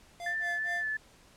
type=tone with tremolo; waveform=square; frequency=694 Hz; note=F5; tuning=11 cents flat; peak=-37 dBFS; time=0.2-0.88 s; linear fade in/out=0 ms; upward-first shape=sine; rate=4.2 Hz; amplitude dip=100%
type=tone with vibrato; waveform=sine; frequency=1756 Hz; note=A6; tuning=4 cents flat; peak=-30 dBFS; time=0.26-0.97 s; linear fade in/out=5 ms; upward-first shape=sine; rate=2.7 Hz; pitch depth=20 cents each way
effects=pink hiss -59 dBFS RMS until 1.36 s + low-pass 10000 Hz 12 dB/octave